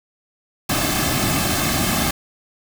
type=noise with comb filter; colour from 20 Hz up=pink; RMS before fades=-20 dBFS; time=0.69-2.11 s; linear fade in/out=5 ms; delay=2.1 ms; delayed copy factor=-0.7; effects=none